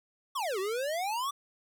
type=exponential two-way sweep; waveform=square; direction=down then up; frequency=1181 to 366.7 to 1181 Hz; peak=-31 dBFS; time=0.35-1.31 s; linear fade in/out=10 ms; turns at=0.59 s; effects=none